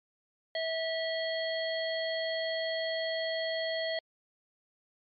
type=harmonic tone with a mistuned harmonic; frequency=650 Hz; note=E5; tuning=24 cents flat; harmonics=1 / 3 / 5 / 7; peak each=-32 / -37 / -39 / -40 dBFS; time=0.55-3.99 s; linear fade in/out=2 ms; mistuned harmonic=7; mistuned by=-80 cents; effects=MP3 64 kbps